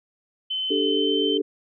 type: tone with pitch glide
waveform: sine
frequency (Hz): 3056 to 3090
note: G7 to G7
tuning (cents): -45 to -26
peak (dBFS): -24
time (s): 0.5-1.38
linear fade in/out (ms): 10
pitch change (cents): +19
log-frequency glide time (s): 0.83-1.19
type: chord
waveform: sine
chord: D suspended fourth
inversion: none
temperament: equal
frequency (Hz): 293.7 / 392 / 440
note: D4 / G4 / A4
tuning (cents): 0 / 0 / 0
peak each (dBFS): -25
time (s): 0.7-1.42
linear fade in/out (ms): 10
effects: none